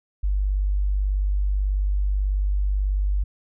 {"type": "tone", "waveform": "sine", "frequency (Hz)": 49.15, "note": "G1", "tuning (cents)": 5, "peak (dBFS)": -19, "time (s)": [0.23, 3.24], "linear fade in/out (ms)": 10, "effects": []}